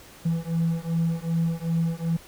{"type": "beating tone pair", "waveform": "triangle", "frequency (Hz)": [164.5, 167.1], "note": ["E3", "E3"], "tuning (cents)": [-3, 24], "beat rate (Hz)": 2.6, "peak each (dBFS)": -23, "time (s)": [0.25, 2.17], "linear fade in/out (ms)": 10, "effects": ["tanh soft clip ceiling -15 dBFS", "pink hiss -48 dBFS RMS until 2.27 s"]}